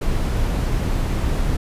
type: noise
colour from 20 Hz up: brown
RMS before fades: -20 dBFS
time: 0.01-1.57 s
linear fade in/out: 10 ms
effects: resampled to 32000 Hz